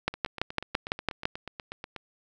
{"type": "two click trains", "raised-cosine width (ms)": 0.3, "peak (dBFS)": [-9, -21], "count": [8, 16], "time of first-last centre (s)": [[0.08, 1.254], [0.14, 1.963]], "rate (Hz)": [5.96, 8.23], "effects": []}